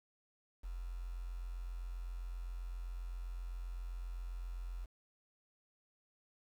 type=tone with quantisation; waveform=sine; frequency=43.82 Hz; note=F1; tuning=7 cents sharp; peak=-40 dBFS; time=0.63-4.86 s; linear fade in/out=20 ms; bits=10; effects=none